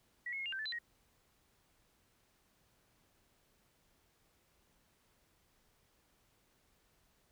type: tone with pitch steps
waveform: sine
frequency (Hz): 1938 / 2177 / 2157 / 2803 / 1559 / 1748 / 4022 / 1884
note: B6 / C#7 / C#7 / F7 / G6 / A6 / B7 / A#6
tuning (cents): -33 / -32 / -48 / +6 / -10 / -12 / +31 / +18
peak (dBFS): -38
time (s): 0.26-0.788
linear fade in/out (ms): 5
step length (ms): 66
effects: pink hiss -73 dBFS RMS until 7.31 s